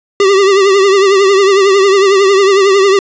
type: tone with vibrato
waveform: square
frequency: 392 Hz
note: G4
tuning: in tune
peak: -6 dBFS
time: 0.2-2.99 s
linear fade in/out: 2 ms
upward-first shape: triangle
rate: 11 Hz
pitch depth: 80 cents each way
effects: resampled to 16000 Hz + 7-bit